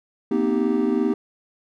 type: chord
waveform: triangle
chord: C minor seventh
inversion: third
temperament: equal with one note detuned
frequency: 233.1 / 255.7 / 311.1 / 392 Hz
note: Bb3 / C4 / Eb4 / G4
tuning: 0 / -40 / 0 / 0 cents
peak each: -22 dBFS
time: 0.31-1.14 s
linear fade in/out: 5 ms
effects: none